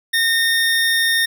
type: tone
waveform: 25% pulse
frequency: 1833 Hz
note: A#6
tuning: 30 cents flat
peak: -11 dBFS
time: 0.13-1.26 s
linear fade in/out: 10 ms
effects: none